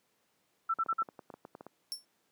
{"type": "tone bursts", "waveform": "sine", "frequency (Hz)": 1333, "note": "E6", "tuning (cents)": 19, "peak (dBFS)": -27, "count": 4, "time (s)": [0.69, 1.032], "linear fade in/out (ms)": 10, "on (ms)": 51, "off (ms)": 46}
{"type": "clicks", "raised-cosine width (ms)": 1, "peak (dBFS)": -31, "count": 12, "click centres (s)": [0.787, 0.862, 0.927, 1.021, 1.088, 1.192, 1.302, 1.34, 1.451, 1.551, 1.609, 1.666]}
{"type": "tone with exponential decay", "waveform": "sawtooth", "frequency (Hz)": 5430, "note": "F8", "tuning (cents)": -50, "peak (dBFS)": -29, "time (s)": [1.92, 2.05], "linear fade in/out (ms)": 0, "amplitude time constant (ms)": 27}
{"effects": ["pink hiss -74 dBFS RMS until 2.31 s", "high-pass 200 Hz 12 dB/octave"]}